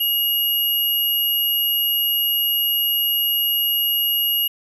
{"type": "tone pair together", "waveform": "sine", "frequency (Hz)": [2880, 11520], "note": ["F#7", "F#9"], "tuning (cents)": [-47, -47], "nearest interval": "2 octaves", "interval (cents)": 2400, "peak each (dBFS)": -19, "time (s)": [0, 4.48], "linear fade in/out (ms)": 10, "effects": ["tanh soft clip ceiling -10 dBFS", "8-bit"]}